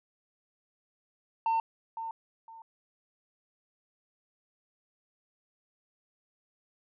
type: tone with echo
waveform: sine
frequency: 904 Hz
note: A5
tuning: 47 cents sharp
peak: -22 dBFS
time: 1.46-1.6 s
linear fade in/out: 2 ms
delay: 510 ms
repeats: 2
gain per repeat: -12 dB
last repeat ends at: 2.62 s
effects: tanh soft clip ceiling -24 dBFS